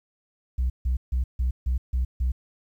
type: tone bursts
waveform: sine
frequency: 62.9 Hz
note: B1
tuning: 32 cents sharp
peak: -19 dBFS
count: 7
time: 0.58-2.32 s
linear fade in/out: 10 ms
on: 120 ms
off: 150 ms
effects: tanh soft clip ceiling -19 dBFS + 10-bit